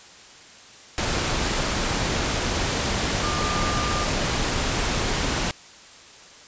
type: tone in noise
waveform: sine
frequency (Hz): 1200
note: D6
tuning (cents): +37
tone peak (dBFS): -28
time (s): 3.23-4.05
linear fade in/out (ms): 0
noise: pink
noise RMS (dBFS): -24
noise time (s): 0.98-5.51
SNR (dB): -7
effects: white hiss -46 dBFS RMS until 6.47 s + resampled to 16000 Hz